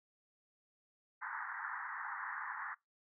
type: band-pass noise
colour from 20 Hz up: white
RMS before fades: -43 dBFS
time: 1.21-2.75 s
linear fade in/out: 20 ms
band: 830 to 1900 Hz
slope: 96 dB/octave
effects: noise-tail reverb RT60 0.2 s tail -25 dB re dry